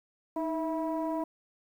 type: tone cluster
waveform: sine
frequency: 313.8 / 655 / 975 Hz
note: D#4 / E5 / B5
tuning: +15 / -11 / -23 cents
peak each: -31 / -33 / -35 dBFS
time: 0.36-1.24 s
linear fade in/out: 5 ms
effects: tanh soft clip ceiling -23 dBFS + 10-bit